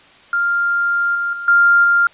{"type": "tone with level steps", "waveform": "sine", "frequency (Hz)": 1396.9, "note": "F6", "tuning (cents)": 0, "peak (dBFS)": [-14, -17, -24, -8, -10], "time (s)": [0.33, 2.07], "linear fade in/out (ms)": 2, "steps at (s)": [1.15, 1.33, 1.48, 1.84], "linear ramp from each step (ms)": 2, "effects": ["white hiss -46 dBFS RMS until 2.13 s", "resampled to 8000 Hz"]}